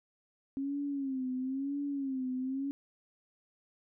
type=tone with vibrato; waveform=sine; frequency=269.8 Hz; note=C#4; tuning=47 cents flat; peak=-32 dBFS; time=0.57-2.71 s; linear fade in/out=0 ms; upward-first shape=sine; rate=1 Hz; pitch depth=97 cents each way; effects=none